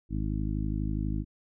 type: harmonic tone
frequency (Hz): 52.2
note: G#1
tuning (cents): +10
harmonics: 1 / 2 / 3 / 4 / 5 / 6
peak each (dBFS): -31 / -34 / -36 / -37 / -38 / -39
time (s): 0.09-1.25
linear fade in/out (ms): 50
effects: none